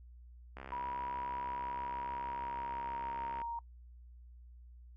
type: click train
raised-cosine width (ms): 0.5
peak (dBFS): -31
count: 190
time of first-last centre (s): 0.57-3.416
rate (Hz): 66.4
type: tone with pitch glide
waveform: sine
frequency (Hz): 970 to 934.3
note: B5 to A#5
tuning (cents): -31 to +4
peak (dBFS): -37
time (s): 0.72-3.59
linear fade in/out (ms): 2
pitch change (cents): -65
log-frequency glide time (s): 1.48-3.21
effects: noise-tail reverb RT60 0.1 s tail -25 dB re dry + added 60 Hz sine -52 dBFS peak until 4.96 s